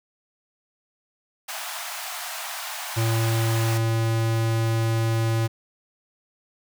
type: high-pass noise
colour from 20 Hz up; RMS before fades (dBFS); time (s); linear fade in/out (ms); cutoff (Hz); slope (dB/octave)
pink; -33; 1.48-3.78; 10; 640; 96
type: tone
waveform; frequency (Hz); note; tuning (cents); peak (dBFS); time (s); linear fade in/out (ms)
square; 113.3; A#2; -49; -21; 2.96-5.48; 20
effects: none